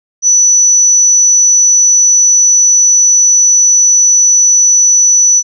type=tone; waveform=sine; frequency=5950 Hz; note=F#8; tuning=9 cents sharp; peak=-4 dBFS; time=0.22-5.43 s; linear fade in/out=50 ms; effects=none